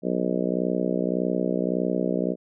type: harmonic tone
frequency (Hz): 61.74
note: B1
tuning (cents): 0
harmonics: 3 / 4 / 5 / 6 / 7 / 8 / 9 / 10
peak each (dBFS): -28 / -29 / -30 / -31 / -31 / -32 / -33 / -33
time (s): 0.02-2.36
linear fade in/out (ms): 50
effects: none